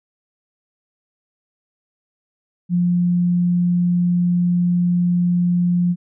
sine tone, 176.1 Hz, F3, 15 cents sharp, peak -14 dBFS, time 2.69-5.96 s, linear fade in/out 50 ms, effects none

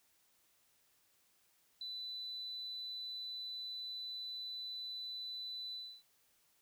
sine tone with ADSR envelope, 3992 Hz, B7, 18 cents sharp, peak -39 dBFS, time 1.81-6.03 s, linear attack 3 ms, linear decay 4 ms, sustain -2 dB, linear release 290 ms, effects tanh soft clip ceiling -35 dBFS + white hiss -73 dBFS RMS until 6.61 s

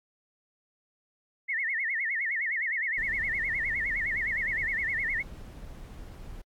sine tone with vibrato, 1975.5 Hz, B6, in tune, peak -27 dBFS, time 1.48-5.23 s, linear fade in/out 20 ms, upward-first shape sine, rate 9.7 Hz, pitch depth 190 cents each way
brown noise, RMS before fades -43 dBFS, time 2.97-6.42 s, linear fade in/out 10 ms
effects AAC 64 kbps

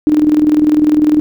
sine tone with tremolo, 302.7 Hz, D#4, 48 cents flat, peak -5 dBFS, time 0.07-1.2 s, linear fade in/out 0 ms, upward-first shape square, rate 20 Hz, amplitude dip 55%, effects none

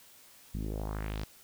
sawtooth tone with low-pass filter sweep, 52.6 Hz, G#1, 23 cents sharp, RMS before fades -36 dBFS, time 0.54-1.24 s, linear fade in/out 5 ms, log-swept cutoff 190 to 5400 Hz, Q 2.2, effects white hiss -57 dBFS RMS until 1.43 s

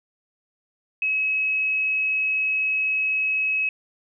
sine tone, 2564 Hz, E7, 49 cents flat, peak -20 dBFS, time 1.02-3.69 s, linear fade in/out 2 ms, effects none

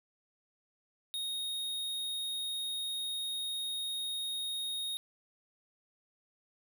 square tone, 3729 Hz, A#7, in tune, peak -35 dBFS, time 1.14-4.97 s, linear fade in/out 0 ms, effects none

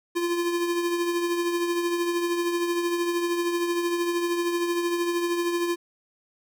square tone with tremolo, 345.4 Hz, F4, 19 cents flat, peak -22 dBFS, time 0.15-5.76 s, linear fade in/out 20 ms, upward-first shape triangle, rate 13 Hz, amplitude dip 50%, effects none

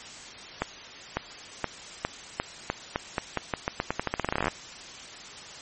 accelerating click train, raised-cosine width 0.5 ms, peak -10 dBFS, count 28, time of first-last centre 0.62-4.482 s, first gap 550 ms, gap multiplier 0.86, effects white hiss -43 dBFS RMS until 5.61 s + MP3 32 kbps

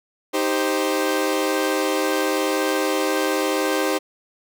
sawtooth chord, C minor, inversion first, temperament equal, 311.1 / 392 / 523.3 Hz, Eb4 / G4 / C5, 0 / 0 / 0 cents, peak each -20 dBFS, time 0.33-3.99 s, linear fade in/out 20 ms, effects none

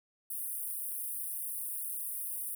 pink high-pass noise, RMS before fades -38 dBFS, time 0.3-2.55 s, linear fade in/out 5 ms, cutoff 9100 Hz, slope 96 dB/octave, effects none

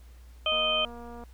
harmonic tone, 622 Hz, D#5, 1 cent flat, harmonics 1 / 2 / 4 / 5, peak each -30 / -32 / -32 / -26 dBFS, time 0.46-0.85 s, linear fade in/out 2 ms
click train, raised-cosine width 1 ms, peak -32 dBFS, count 171, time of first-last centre 0.52-1.237 s, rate 237 Hz
effects added 60 Hz sine -47 dBFS peak until 1.33 s + pink hiss -62 dBFS RMS until 1.33 s

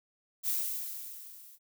violet noise with level ramp, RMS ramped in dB -29 to -55 dBFS, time 0.43-1.59 s, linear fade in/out 50 ms, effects none

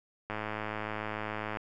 click train, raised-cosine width 0.5 ms, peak -20 dBFS, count 137, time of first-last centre 0.3-1.571 s, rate 107 Hz, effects none

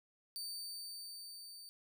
sawtooth tone with level ramp, 4593 Hz, D8, 39 cents flat, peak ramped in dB -38 to -48 dBFS, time 0.36-1.69 s, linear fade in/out 0 ms, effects none

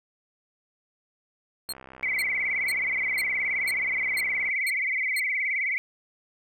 20% pulse tone bursts, 4253 Hz, C8, 27 cents sharp, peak -24 dBFS, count 8, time 1.69-5.198 s, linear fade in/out 2 ms, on 36 ms, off 460 ms
click train, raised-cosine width 0.5 ms, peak -29 dBFS, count 184, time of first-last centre 1.69-4.488 s, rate 65.4 Hz
sine tone with vibrato, 2150 Hz, C7, 47 cents sharp, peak -24 dBFS, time 2.03-5.78 s, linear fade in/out 0 ms, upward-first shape sine, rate 19 Hz, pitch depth 130 cents each way
effects none

